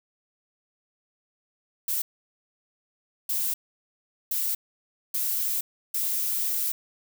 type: noise bursts at uneven times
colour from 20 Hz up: violet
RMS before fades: -27 dBFS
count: 5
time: 1.88-2.02 / 3.29-3.54 / 4.31-4.55 / 5.14-5.61 / 5.94-6.72 s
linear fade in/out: 5 ms
effects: none